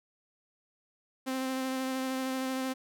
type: tone with vibrato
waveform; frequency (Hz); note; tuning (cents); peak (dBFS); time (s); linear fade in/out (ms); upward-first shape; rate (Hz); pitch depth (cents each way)
sawtooth; 261.6; C4; 0; -27; 1.26-2.74; 20; sine; 13; 14
effects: none